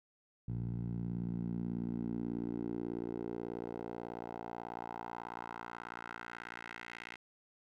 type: tone with band-pass filter sweep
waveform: 10% pulse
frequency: 58.27 Hz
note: A#1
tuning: in tune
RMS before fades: -41 dBFS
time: 0.48-7.16 s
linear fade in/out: 5 ms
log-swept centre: 120 to 2200 Hz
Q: 2.2
effects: none

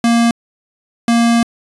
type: tone bursts at uneven times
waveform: square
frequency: 233.5 Hz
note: A#3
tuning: 3 cents sharp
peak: -10 dBFS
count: 2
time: 0.04-0.31 / 1.08-1.43 s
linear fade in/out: 2 ms
effects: resampled to 24000 Hz

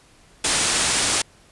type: low-pass noise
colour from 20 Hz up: white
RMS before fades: -21 dBFS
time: 0.44-1.22 s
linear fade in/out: 5 ms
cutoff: 9900 Hz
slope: 96 dB/octave
effects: pink hiss -53 dBFS RMS until 1.51 s + resampled to 24000 Hz

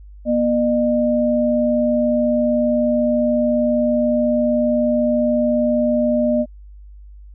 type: tone pair together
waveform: sine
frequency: 240.5 / 606 Hz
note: B3 / D#5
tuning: -46 / -46 cents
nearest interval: octave + major third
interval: 1600 cents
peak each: -17 dBFS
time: 0.25-6.46 s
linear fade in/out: 50 ms
effects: added 50 Hz sine -37 dBFS peak until 7.34 s

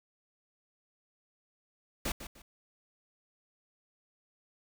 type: noise with echo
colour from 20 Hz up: pink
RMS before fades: -33 dBFS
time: 2.05-2.12 s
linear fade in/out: 5 ms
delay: 150 ms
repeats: 2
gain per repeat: -11 dB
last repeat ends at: 2.42 s
effects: none

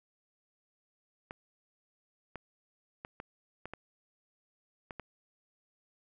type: clicks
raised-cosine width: 0.5 ms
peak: -26 dBFS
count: 8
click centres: 1.309 / 2.357 / 3.049 / 3.201 / 3.656 / 3.736 / 4.908 / 4.997 s
effects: none

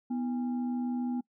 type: tone with frequency modulation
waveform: sine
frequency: 246.9 Hz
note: B3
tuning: in tune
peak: -29 dBFS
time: 0.1-1.21 s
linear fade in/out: 10 ms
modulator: 567 Hz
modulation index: 0.37
effects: noise-tail reverb RT60 0.1 s tail -22 dB re dry

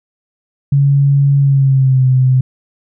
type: tone with pitch glide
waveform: sine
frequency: 140.2 to 129.31 Hz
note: C#3 to C3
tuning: +20 to -20 cents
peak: -7 dBFS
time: 0.72-2.41 s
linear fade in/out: 5 ms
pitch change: -140 cents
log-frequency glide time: 1.39-2.05 s
effects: none

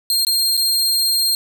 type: tone with dropouts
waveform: sawtooth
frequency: 4205 Hz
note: C8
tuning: 8 cents sharp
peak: -12 dBFS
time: 0.1-1.35 s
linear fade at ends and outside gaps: 1 ms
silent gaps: 0.249-0.268 / 0.569-0.575 s
effects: none

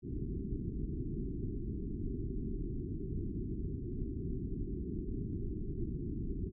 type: low-pass noise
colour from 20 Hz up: pink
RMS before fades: -38 dBFS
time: 0.02-6.52 s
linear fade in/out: 50 ms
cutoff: 400 Hz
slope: 96 dB/octave
effects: none

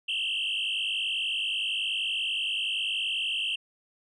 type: tone with frequency modulation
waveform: sine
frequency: 2934 Hz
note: F#7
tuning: 15 cents flat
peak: -25 dBFS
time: 0.08-3.56 s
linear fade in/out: 10 ms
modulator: 50.5 Hz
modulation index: 5.2
effects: tanh soft clip ceiling -25 dBFS

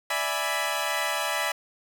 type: chord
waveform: 15% pulse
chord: E dominant seventh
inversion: third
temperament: equal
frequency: 587.3 / 659.3 / 830.6 / 987.8 Hz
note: D5 / E5 / G#5 / B5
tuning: 0 / 0 / 0 / 0 cents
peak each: -25 dBFS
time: 0.1-1.52 s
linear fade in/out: 5 ms
effects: none

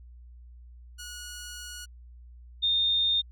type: tone pair in turn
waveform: 10% pulse / sine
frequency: 1454 / 3648 Hz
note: F#6 / A#7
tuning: -31 / -38 cents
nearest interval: octave + major third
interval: 1593 cents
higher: second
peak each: -31 / -22 dBFS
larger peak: second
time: 0.98-1.86 / 2.62-3.22 s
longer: first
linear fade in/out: 20 ms
effects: added 60 Hz sine -46 dBFS peak until 3.31 s

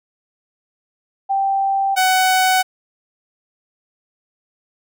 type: tone pair in turn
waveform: sine / sawtooth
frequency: 783 / 748.1 Hz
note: G5 / F#5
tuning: -2 / +19 cents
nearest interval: minor second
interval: 79 cents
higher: first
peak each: -15 / -9 dBFS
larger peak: second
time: 1.29-1.96 / 1.96-2.63 s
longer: neither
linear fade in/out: 20 ms
effects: none

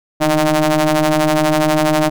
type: ring-modulated tone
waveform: sawtooth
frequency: 152.3 Hz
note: D#3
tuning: 37 cents flat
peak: -5 dBFS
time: 0.2-2.1 s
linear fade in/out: 20 ms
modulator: 463 Hz
effects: none

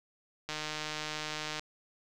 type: click train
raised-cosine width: 0.2 ms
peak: -19 dBFS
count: 170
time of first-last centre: 0.49-1.595 s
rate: 153 Hz
effects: none

